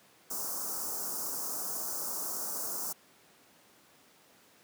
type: band-stop noise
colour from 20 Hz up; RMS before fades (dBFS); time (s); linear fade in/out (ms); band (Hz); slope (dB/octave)
white; -36; 0.3-2.93; 10; 1400 to 5200; 48
effects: pink hiss -61 dBFS RMS until 4.63 s + high-pass 200 Hz 12 dB/octave